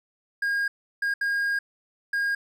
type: tone bursts at uneven times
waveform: triangle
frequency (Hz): 1625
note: G#6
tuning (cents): -38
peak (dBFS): -21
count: 4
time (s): 0.42-0.68 / 1.02-1.14 / 1.21-1.59 / 2.13-2.35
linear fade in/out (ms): 5
effects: none